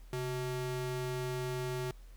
square ring-modulated tone, 253.6 Hz, B3, 46 cents sharp, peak -32 dBFS, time 0.13-1.91 s, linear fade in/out 0 ms, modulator 120 Hz, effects added 41 Hz sine -49 dBFS peak until 2.16 s + pink hiss -65 dBFS RMS until 2.16 s

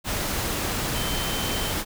sine tone in noise, 3092 Hz, G7, 24 cents flat, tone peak -33 dBFS, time 0.93-1.74 s, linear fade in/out 50 ms, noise pink, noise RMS -27 dBFS, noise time 0.04-1.85 s, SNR -9 dB, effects none

